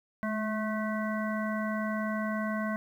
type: harmonic tone with a mistuned harmonic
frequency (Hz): 217.1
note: A3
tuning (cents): -23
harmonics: 1 / 3 / 5 / 7 / 9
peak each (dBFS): -31 / -36 / -38 / -39 / -41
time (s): 0.23-2.76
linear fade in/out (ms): 0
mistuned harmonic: 1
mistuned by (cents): -31
effects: 10-bit